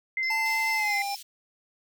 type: tone with vibrato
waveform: sine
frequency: 2071 Hz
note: C7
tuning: 18 cents flat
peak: -25 dBFS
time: 0.17-1.02 s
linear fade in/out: 2 ms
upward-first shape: triangle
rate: 10 Hz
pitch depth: 10 cents each way
type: tone with tremolo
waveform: triangle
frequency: 5274 Hz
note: E8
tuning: in tune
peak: -33 dBFS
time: 0.23-1.16 s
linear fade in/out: 0 ms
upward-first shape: sine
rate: 4.6 Hz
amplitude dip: 55%
type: tone with pitch glide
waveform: square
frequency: 886 to 798.5 Hz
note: A5 to G5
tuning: +12 to +32 cents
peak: -30 dBFS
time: 0.3-1.15 s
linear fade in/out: 5 ms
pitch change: -180 cents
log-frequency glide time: 0.74-0.98 s
type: high-pass noise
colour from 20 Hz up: pink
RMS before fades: -44 dBFS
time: 0.45-1.23 s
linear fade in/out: 10 ms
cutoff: 3100 Hz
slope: 24 dB/octave
effects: none